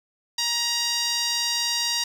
sawtooth tone with band-pass filter, 944 Hz, A#5, 22 cents sharp, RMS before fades -25 dBFS, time 0.38-2.04 s, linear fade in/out 5 ms, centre 5000 Hz, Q 2.4, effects 7-bit

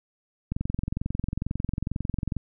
click train, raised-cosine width 5 ms, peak -15 dBFS, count 42, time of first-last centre 0.52-2.367 s, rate 22.2 Hz, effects none

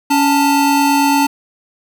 square tone pair together, 280 / 888.9 Hz, C#4 / A5, +18 / +17 cents, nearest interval octave + minor sixth, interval 1999 cents, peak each -14 dBFS, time 0.1-1.27 s, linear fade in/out 10 ms, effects none

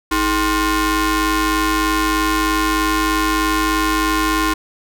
sawtooth ring-modulated tone, 368.3 Hz, F#4, 8 cents flat, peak -8 dBFS, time 0.11-4.54 s, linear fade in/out 10 ms, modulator 685 Hz, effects none

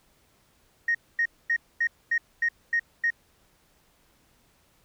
sine tone bursts, 1864.7 Hz, A#6, in tune, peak -20 dBFS, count 8, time 0.88-3.104 s, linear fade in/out 5 ms, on 68 ms, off 240 ms, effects tanh soft clip ceiling -16 dBFS + pink hiss -64 dBFS RMS until 4.84 s

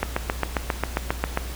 click train, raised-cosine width 0.5 ms, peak -6 dBFS, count 11, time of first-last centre 0.03-1.374 s, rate 7.44 Hz, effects added 60 Hz sine -31 dBFS peak until 1.55 s + pink hiss -38 dBFS RMS until 1.55 s

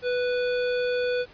square tone, 493.9 Hz, B4, in tune, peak -24 dBFS, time 0.02-1.26 s, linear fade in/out 50 ms, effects pink hiss -51 dBFS RMS until 1.33 s + resampled to 11025 Hz

